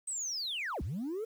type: linear two-way sweep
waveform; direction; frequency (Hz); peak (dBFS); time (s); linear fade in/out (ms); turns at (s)
sine; down then up; 8360 to 55 to 464; -32; 0.07-1.25; 10; 0.82
effects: tanh soft clip ceiling -32 dBFS + 10-bit